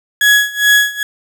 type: tone with tremolo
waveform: 35% pulse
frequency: 1677 Hz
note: G#6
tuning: 16 cents sharp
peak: -4 dBFS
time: 0.21-1.03 s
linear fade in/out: 2 ms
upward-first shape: sine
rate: 2.4 Hz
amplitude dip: 90%
effects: none